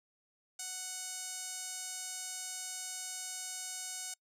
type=tone with band-pass filter; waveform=sawtooth; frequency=740 Hz; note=F#5; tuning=in tune; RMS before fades=-42 dBFS; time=0.59-4.14 s; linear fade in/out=5 ms; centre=7600 Hz; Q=2.3; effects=noise-tail reverb RT60 0.1 s tail -25 dB re dry